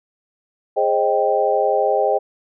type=chord; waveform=sine; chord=Ab major seventh; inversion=none; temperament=equal with one note detuned; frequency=415.3 / 530.6 / 622.3 / 784 Hz; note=Ab4 / C5 / Eb5 / G5; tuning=0 / +24 / 0 / 0 cents; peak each=-21 / -20 / -20 / -20 dBFS; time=0.76-2.19 s; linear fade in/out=20 ms; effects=none